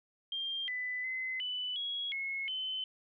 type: tone with pitch steps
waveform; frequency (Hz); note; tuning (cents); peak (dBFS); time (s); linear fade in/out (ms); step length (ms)
sine; 3192 / 1998 / 2043 / 2989 / 3323 / 2177 / 3051; G7 / B6 / C7 / F#7 / G#7 / C#7 / G7; +31 / +20 / -42 / +17 / 0 / -32 / -48; -34; 0.32-2.84; 2; 360
effects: none